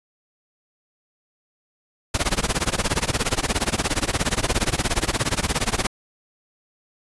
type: noise with tremolo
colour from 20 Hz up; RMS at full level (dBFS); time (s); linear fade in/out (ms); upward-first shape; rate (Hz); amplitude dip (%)
pink; -19; 2.14-5.87; 5; sine; 17; 95
effects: resampled to 24000 Hz